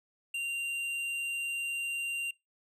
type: tone with hard clipping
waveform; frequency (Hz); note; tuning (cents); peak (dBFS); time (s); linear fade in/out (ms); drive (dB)
sine; 2774; F7; -12; -33; 0.34-2.31; 5; 7
effects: noise-tail reverb RT60 0.2 s tail -24 dB re dry